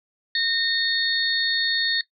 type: tone cluster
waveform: sine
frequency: 1840 / 3669 / 4370 Hz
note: A#6 / A#7 / C#8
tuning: -23 / -28 / -26 cents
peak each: -25 dBFS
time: 0.35-2.01 s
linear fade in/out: 2 ms
effects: noise-tail reverb RT60 0.1 s tail -17 dB re dry